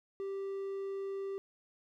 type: tone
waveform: triangle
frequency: 391.6 Hz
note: G4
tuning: 2 cents flat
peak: -34 dBFS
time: 0.2-1.38 s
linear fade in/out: 0 ms
effects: none